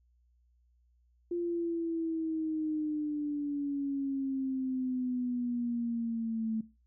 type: exponential sweep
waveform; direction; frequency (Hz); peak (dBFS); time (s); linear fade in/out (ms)
sine; down; 348.7 to 220; -30; 1.31-6.61; 5
effects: noise-tail reverb RT60 0.3 s tail -19 dB re dry + added 60 Hz sine -65 dBFS peak until 6.86 s